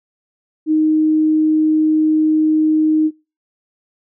sine tone, 311.1 Hz, D#4, in tune, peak -11 dBFS, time 0.66-3.11 s, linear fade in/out 50 ms, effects noise-tail reverb RT60 0.3 s tail -25 dB re dry

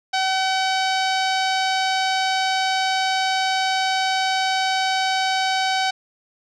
sawtooth tone with low-pass filter, 760 Hz, F#5, 46 cents sharp, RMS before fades -21 dBFS, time 0.13-5.91 s, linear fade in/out 10 ms, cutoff 4800 Hz, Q 2, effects none

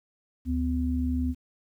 sine tone pair together, 73.95 / 252.5 Hz, D2 / B3, +13 / +39 cents, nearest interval octave + major sixth, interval 2126 cents, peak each -27 dBFS, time 0.45-1.35 s, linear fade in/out 50 ms, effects 10-bit

